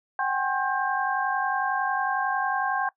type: tone cluster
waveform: sine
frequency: 760 / 811 / 1072 / 1588 Hz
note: F#5 / G#5 / C6 / G6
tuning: +46 / -41 / +42 / +22 cents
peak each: -29 dBFS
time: 0.19-2.89 s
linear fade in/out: 2 ms
effects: noise-tail reverb RT60 0.1 s tail -22 dB re dry